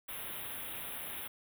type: band-stop noise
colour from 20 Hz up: white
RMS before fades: -42 dBFS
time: 0.08-1.28 s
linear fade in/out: 10 ms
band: 3700 to 9800 Hz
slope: 96 dB/octave
effects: none